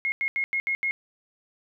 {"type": "tone bursts at uneven times", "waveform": "sine", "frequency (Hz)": 2157, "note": "C#7", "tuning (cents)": -48, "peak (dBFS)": -23, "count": 6, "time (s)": [[0.05, 0.12], [0.21, 0.28], [0.36, 0.44], [0.53, 0.6], [0.67, 0.75], [0.83, 0.91]], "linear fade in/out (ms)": 0, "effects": []}